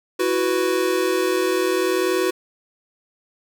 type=chord; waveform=square; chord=E suspended second; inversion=none; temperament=equal; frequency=329.6 / 370 / 493.9 Hz; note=E4 / F#4 / B4; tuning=0 / 0 / 0 cents; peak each=-26 / -21 / -25 dBFS; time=0.19-2.31 s; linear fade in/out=10 ms; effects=none